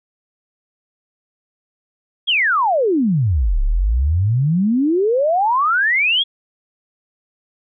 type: exponential two-way sweep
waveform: sine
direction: down then up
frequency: 3410 to 32.7 to 3410 Hz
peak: -13 dBFS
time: 2.27-6.24 s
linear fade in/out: 20 ms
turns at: 3.61 s
effects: none